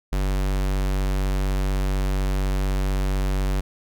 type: tone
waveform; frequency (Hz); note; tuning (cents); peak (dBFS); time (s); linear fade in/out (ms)
square; 47.91; G1; -39; -21; 0.12-3.61; 10
effects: none